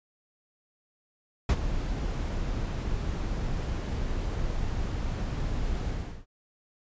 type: noise with ADSR envelope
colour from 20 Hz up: brown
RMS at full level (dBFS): -18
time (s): 1.49-6.26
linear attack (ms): 4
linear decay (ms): 61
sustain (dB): -12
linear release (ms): 370
effects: resampled to 16000 Hz